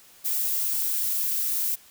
violet noise, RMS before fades -26 dBFS, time 0.24-1.76 s, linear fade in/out 20 ms, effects white hiss -53 dBFS RMS until 1.9 s

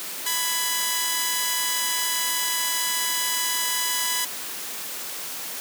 5% pulse tone pair together, 994.2 / 1672 Hz, B5 / G#6, +11 / +11 cents, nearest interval major sixth, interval 900 cents, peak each -12 / -18 dBFS, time 0.26-4.25 s, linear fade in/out 5 ms, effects white hiss -33 dBFS RMS until 5.6 s + high-pass 200 Hz 12 dB/octave

